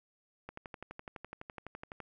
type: click train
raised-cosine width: 0.5 ms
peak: -28 dBFS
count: 19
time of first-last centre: 0.49-2.003 s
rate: 11.9 Hz
effects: none